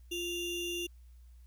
square ring-modulated tone, 1568 Hz, G6, in tune, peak -32 dBFS, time 0.11-0.87 s, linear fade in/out 10 ms, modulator 1220 Hz, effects added 60 Hz sine -52 dBFS peak until 1.46 s + white hiss -74 dBFS RMS until 1.46 s

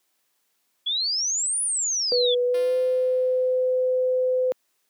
sine exponential two-way sweep, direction up then down, 3322 to 9956 to 3322 Hz, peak -22 dBFS, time 0.86-2.35 s, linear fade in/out 10 ms, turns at 1.62 s
sine tone with pitch glide, 491.3 to 509.2 Hz, B4 to C5, -9 to -47 cents, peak -19 dBFS, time 2.12-4.52 s, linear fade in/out 0 ms, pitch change +62 cents, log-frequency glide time 2.45-2.76 s
5% pulse tone with exponential decay, 349.4 Hz, F4, 1 cent sharp, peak -26 dBFS, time 2.54-3.92 s, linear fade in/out 5 ms, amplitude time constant 300 ms
effects white hiss -71 dBFS RMS until 4.89 s + high-pass 200 Hz 12 dB/octave

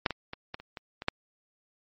clicks, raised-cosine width 0.3 ms, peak -8 / -15 / -21 / -19 / -29 / -23 / -22 / -9 dBFS, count 8, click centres 0.062 / 0.107 / 0.334 / 0.544 / 0.6 / 0.772 / 1.021 / 1.084 s, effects MP3 32 kbps

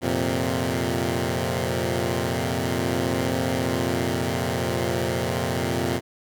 10% pulse chord, F suspended fourth, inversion none, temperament equal with one note detuned, 87.31 / 116.07 / 130.81 Hz, F2 / Bb2 / C3, 0 / -7 / 0 cents, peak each -19 dBFS, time 0.01-6.01 s, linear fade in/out 50 ms, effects none

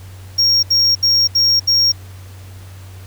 triangle tone bursts, 5570 Hz, F8, 5 cents flat, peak -9 dBFS, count 5, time 0.38-1.922 s, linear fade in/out 10 ms, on 250 ms, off 73 ms, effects added 94 Hz sine -33 dBFS peak until 3.06 s + pink hiss -44 dBFS RMS until 3.06 s

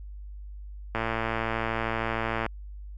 click train, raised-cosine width 0.5 ms, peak -13 dBFS, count 172, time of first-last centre 0.95-2.463 s, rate 113 Hz, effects added 50 Hz sine -38 dBFS peak until 2.97 s

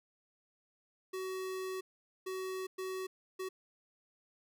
square tone bursts at uneven times, 375.8 Hz, F#4, 27 cents sharp, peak -38 dBFS, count 4, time 1.13-1.81 / 2.26-2.67 / 2.78-3.07 / 3.39-3.49 s, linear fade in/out 10 ms, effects none

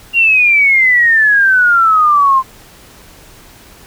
sine exponential sweep, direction down, 2794 to 1039 Hz, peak -6 dBFS, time 0.13-2.43 s, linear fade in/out 50 ms, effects pink hiss -40 dBFS RMS until 3.86 s

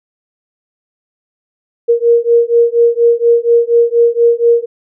sine beating tone pair, 467.4 / 471.6 Hz, A#4 / A#4, +5 / +20 cents, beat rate 4.2 Hz, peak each -10 dBFS, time 1.88-4.66 s, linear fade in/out 20 ms, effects none

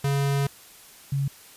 square / sine tone pair in turn, 139.8 / 138.51 Hz, C#3 / C#3, +15 / -1 cents, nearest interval unison, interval 16 cents, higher first, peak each -22 dBFS, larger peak neither, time 0.04-0.47 / 1.12-1.28 s, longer first, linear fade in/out 5 ms, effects white hiss -49 dBFS RMS until 1.56 s + resampled to 32000 Hz

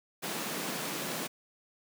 pink high-pass noise, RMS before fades -36 dBFS, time 0.22-1.28 s, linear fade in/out 20 ms, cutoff 150 Hz, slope 48 dB/octave, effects none

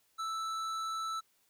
triangle tone with hard clipping, 1318.5 Hz, E6, in tune, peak -36 dBFS, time 0.18-1.21 s, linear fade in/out 20 ms, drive 15 dB, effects white hiss -72 dBFS RMS until 1.49 s

